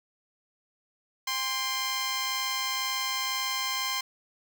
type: tone pair together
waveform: 10% pulse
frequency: 800 / 1046 Hz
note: G5 / C6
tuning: +35 / -1 cents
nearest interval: perfect fourth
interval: 464 cents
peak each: -29 / -20 dBFS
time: 1.27-4.01 s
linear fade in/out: 5 ms
effects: none